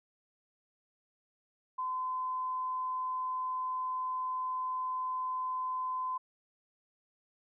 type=tone; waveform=sine; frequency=1023 Hz; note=C6; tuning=39 cents flat; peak=-32 dBFS; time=1.78-6.18 s; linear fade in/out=10 ms; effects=none